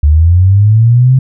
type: linear sweep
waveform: sine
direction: up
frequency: 71.2 to 133.3 Hz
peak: -3 dBFS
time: 0.03-1.19 s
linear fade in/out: 5 ms
effects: none